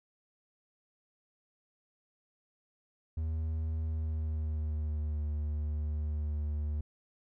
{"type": "tone with pitch glide", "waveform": "triangle", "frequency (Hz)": [79.4, 75.07], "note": ["D#2", "D2"], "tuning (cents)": [36, 39], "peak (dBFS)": -29, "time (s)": [3.17, 6.81], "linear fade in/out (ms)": 5, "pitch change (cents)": -97, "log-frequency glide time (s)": [3.85, 5.2], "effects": []}